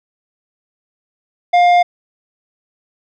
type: tone with tanh clipping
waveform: sine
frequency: 706 Hz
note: F5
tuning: 19 cents sharp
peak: -9 dBFS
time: 1.53-1.83 s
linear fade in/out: 10 ms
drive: 10 dB
effects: none